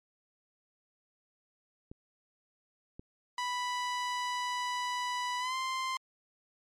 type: clicks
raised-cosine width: 3 ms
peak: -32 dBFS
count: 2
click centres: 1.915 / 2.995 s
type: tone with pitch glide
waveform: sawtooth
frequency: 987.8 to 1045.3 Hz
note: B5 to C6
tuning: 0 to -2 cents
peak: -28 dBFS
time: 3.38-5.97 s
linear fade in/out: 2 ms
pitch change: +98 cents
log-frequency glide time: 5.39-5.55 s
effects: low-pass 7000 Hz 12 dB/octave + MP3 64 kbps